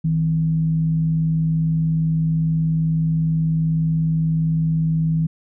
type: tone with frequency modulation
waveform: sine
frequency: 160.4 Hz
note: E3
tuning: 47 cents flat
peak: -16 dBFS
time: 0.04-5.27 s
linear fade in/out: 10 ms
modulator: 98.6 Hz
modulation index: 0.23
effects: none